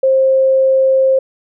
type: tone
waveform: sine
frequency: 530 Hz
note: C5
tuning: 22 cents sharp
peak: -8 dBFS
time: 0.03-1.19 s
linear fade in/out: 5 ms
effects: none